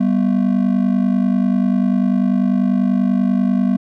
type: ring-modulated tone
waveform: triangle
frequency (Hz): 219.7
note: A3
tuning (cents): -2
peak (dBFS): -8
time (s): 0-3.77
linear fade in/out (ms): 10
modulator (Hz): 25.1
effects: none